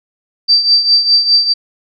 sine tone with tremolo, 4664 Hz, D8, 13 cents flat, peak -4 dBFS, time 0.48-1.54 s, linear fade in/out 20 ms, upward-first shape triangle, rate 4.9 Hz, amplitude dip 75%, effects none

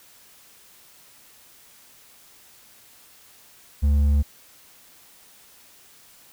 sine tone with hard clipping, 72.2 Hz, D2, 29 cents flat, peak -17 dBFS, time 3.82-4.23 s, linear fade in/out 20 ms, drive 4 dB, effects white hiss -52 dBFS RMS until 6.32 s

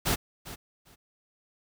pink noise with echo, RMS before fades -26 dBFS, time 0.05-0.16 s, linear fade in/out 20 ms, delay 400 ms, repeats 2, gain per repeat -15 dB, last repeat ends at 0.96 s, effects none

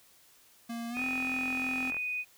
square tone with pitch glide, 233.1 to 258.6 Hz, A#3 to C4, 0 to -20 cents, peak -36 dBFS, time 0.69-1.91 s, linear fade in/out 10 ms, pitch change +180 cents, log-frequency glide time 0.89-1.03 s
sine tone, 2486 Hz, D#7, 2 cents flat, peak -31 dBFS, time 0.94-2.25 s, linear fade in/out 50 ms
click train, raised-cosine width 0.5 ms, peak -28 dBFS, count 44, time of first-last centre 0.97-1.968 s, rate 43.1 Hz
effects white hiss -61 dBFS RMS until 2.37 s

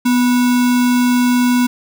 sine tone with sample-and-hold, 246.9 Hz, B3, in tune, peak -10 dBFS, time 0.05-1.67 s, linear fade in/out 10 ms, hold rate 1225 Hz, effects none

